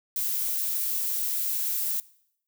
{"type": "noise", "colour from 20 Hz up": "violet", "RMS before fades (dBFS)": -28, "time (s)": [0.16, 2], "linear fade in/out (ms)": 2, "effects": ["noise-tail reverb RT60 0.7 s tail -21 dB re dry"]}